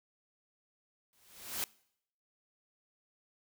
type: noise with exponential growth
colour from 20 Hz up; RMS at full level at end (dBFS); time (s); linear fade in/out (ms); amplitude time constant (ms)
white; -33; 1.13-1.64; 0; 110
effects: noise-tail reverb RT60 0.7 s tail -23 dB re dry